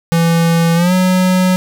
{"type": "tone with pitch glide", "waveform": "square", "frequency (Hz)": [167.1, 184.34], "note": ["E3", "F#3"], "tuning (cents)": [24, -6], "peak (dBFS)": -10, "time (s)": [0.12, 1.56], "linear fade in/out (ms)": 0, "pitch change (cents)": 170, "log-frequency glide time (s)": [0.75, 0.93], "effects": []}